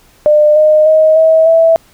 sine tone with pitch steps, 601 / 614.3 / 628 / 641.9 / 656.2 Hz, D5 / D#5 / D#5 / E5 / E5, +40 / -22 / +16 / -46 / -8 cents, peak -4 dBFS, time 0.26-1.76 s, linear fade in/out 0 ms, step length 300 ms, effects pink hiss -47 dBFS RMS until 1.93 s

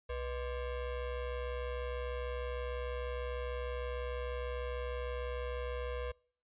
square ring-modulated tone, 277.2 Hz, C#4, in tune, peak -34 dBFS, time 0.09-6.12 s, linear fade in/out 10 ms, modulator 214 Hz, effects noise-tail reverb RT60 0.5 s tail -26 dB re dry + resampled to 8000 Hz

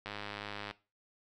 click train, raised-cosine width 0.3 ms, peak -24 dBFS, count 68, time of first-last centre 0.06-0.71 s, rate 103 Hz, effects noise-tail reverb RT60 0.3 s tail -18 dB re dry

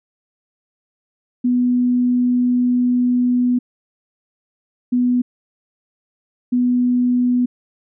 sine tone bursts at uneven times, 246.9 Hz, B3, in tune, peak -13 dBFS, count 3, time 1.44-3.59 / 4.92-5.22 / 6.52-7.46 s, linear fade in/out 10 ms, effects none

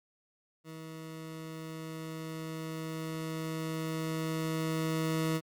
20% pulse tone with level ramp, 160 Hz, D#3, 49 cents sharp, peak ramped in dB -38 to -23 dBFS, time 0.64-5.41 s, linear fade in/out 50 ms, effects MP3 96 kbps

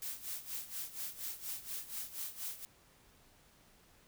blue noise with tremolo, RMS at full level -40 dBFS, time 0.02-2.65 s, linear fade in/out 0 ms, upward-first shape sine, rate 4.2 Hz, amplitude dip 80%, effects pink hiss -65 dBFS RMS until 4.07 s

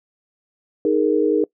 sine chord, D# suspended fourth, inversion none, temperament equal, 311.1 / 415.3 / 466.2 Hz, D#4 / G#4 / A#4, 0 / 0 / 0 cents, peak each -19 dBFS, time 0.85-1.44 s, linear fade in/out 2 ms, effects noise-tail reverb RT60 0.1 s tail -23 dB re dry

